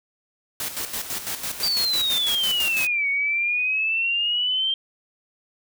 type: noise with tremolo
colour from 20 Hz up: white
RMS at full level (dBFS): -28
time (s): 0.6-2.87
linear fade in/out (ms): 2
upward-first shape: square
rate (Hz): 6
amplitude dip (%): 60
type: exponential two-way sweep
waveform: sine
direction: down then up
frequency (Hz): 4699 to 2217 to 3164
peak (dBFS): -20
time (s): 1.63-4.74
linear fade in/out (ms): 2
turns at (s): 3.09
effects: none